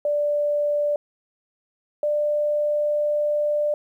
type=tone pair in turn; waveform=sine; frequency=587.3 / 593.4 Hz; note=D5 / D5; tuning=0 / +18 cents; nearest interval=unison; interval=18 cents; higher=second; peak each=-19 / -19 dBFS; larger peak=neither; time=0.05-0.96 / 2.03-3.74 s; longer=second; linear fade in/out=2 ms; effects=10-bit